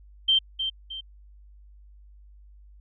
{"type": "tone with echo", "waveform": "sine", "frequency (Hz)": 3136, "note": "G7", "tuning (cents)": 0, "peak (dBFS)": -17, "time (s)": [0.28, 0.39], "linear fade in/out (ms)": 10, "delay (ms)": 310, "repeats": 2, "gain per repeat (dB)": -8, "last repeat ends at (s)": 1.01, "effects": ["added 50 Hz sine -48 dBFS peak until 2.8 s"]}